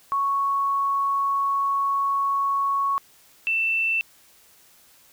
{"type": "tone pair in turn", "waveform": "sine", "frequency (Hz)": [1108.7, 2671], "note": ["C#6", "E7"], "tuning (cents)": [0, 22], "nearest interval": "octave + minor third", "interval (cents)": 1522, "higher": "second", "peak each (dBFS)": -20, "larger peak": "neither", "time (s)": [[0.12, 2.98], [3.47, 4.01]], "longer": "first", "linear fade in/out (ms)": 0, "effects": ["white hiss -55 dBFS RMS until 5.12 s"]}